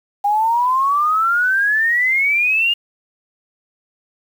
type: exponential sweep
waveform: sine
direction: up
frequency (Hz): 805 to 2855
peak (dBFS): -13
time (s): 0.24-2.74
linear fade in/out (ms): 10
effects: 7-bit